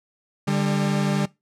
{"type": "tone pair together", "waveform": "40% pulse", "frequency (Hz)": [147.4, 199.04], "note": ["D3", "G3"], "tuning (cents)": [7, 27], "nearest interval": "perfect fourth", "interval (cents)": 520, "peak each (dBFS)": -22, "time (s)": [0.47, 1.26], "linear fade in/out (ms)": 10, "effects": ["noise-tail reverb RT60 0.2 s tail -20 dB re dry", "low-pass 9000 Hz 12 dB/octave"]}